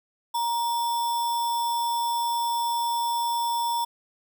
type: tone with sample-and-hold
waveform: sine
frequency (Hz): 941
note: A#5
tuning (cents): +16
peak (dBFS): -23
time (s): 0.34-3.85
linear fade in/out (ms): 10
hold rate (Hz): 4410
effects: none